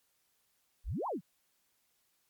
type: exponential two-way sweep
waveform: sine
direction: up then down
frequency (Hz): 31.97 to 1103 to 142.6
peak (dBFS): -33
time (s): 0.84-1.21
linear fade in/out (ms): 50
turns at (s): 1.07
effects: white hiss -75 dBFS RMS until 2.29 s + MP3 96 kbps